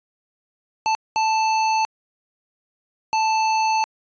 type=tone bursts at uneven times; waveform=square; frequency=880 Hz; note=A5; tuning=in tune; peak=-18 dBFS; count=3; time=0.86-0.95 / 1.16-1.85 / 3.13-3.84 s; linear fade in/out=0 ms; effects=resampled to 16000 Hz